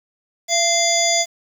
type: harmonic tone with a mistuned harmonic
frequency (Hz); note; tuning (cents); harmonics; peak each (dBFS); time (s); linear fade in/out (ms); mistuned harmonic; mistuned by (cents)
692; F5; -16; 1 / 3 / 5 / 7 / 9 / 10; -20 / -23 / -24 / -23 / -25 / -20; 0.48-1.26; 50; 1; -33
effects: 7-bit